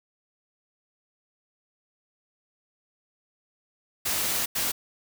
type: noise bursts at uneven times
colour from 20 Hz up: white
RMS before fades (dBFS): -27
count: 2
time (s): 4.05-4.46 / 4.55-4.72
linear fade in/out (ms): 10
effects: none